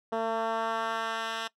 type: tone with band-pass filter sweep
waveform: 10% pulse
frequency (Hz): 225.3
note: A3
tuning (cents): +41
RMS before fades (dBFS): -31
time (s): 0.12-1.48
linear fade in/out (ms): 10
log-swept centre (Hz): 550 to 2700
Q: 0.96
effects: noise-tail reverb RT60 0.1 s tail -20 dB re dry